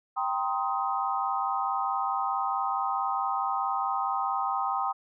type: chord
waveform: sine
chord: C minor seventh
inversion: second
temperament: just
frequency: 784.9 / 941.9 / 1046.5 / 1255.8 Hz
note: G5 / Bb5 / C6 / Eb6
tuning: +2 / +18 / 0 / +16 cents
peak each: -30 / -34 / -32 / -31 dBFS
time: 0.16-4.93 s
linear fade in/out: 20 ms
effects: none